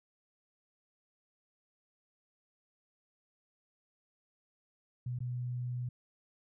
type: tone with dropouts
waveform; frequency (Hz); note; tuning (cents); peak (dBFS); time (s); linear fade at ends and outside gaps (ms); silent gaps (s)
sine; 123.47; B2; 0; -34; 5.06-5.89; 5; 5.189-5.204
effects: none